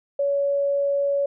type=tone; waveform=sine; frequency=563 Hz; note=C#5; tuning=27 cents sharp; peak=-19 dBFS; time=0.19-1.26 s; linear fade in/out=5 ms; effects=none